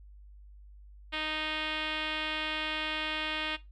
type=tone with low-pass filter; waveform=5% pulse; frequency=310 Hz; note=D#4; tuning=6 cents flat; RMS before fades=-34 dBFS; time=1.12-3.57 s; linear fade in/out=20 ms; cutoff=3200 Hz; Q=2.2; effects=noise-tail reverb RT60 0.2 s tail -17 dB re dry + added 50 Hz sine -49 dBFS peak until 3.71 s